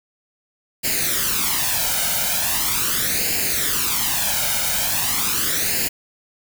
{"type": "noise with flanger", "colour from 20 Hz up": "white", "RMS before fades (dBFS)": -21, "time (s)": [0.83, 5.89], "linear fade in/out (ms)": 20, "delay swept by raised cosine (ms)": [0.42, 1.36], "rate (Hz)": 0.4, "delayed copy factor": 0.7, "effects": []}